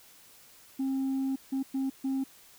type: tone bursts at uneven times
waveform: sine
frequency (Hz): 267.7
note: C4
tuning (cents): +40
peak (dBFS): -25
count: 4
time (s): 0.79-1.36 / 1.52-1.63 / 1.74-1.9 / 2.04-2.24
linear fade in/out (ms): 10
effects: tanh soft clip ceiling -26 dBFS + white hiss -56 dBFS RMS until 2.58 s